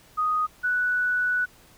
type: tone pair in turn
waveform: sine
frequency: 1244.5 / 1480 Hz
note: D#6 / F#6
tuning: 0 / 0 cents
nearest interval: minor third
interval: 300 cents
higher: second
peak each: -21 dBFS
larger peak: neither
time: 0.17-0.47 / 0.63-1.46 s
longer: second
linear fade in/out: 20 ms
effects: pink hiss -54 dBFS RMS until 1.77 s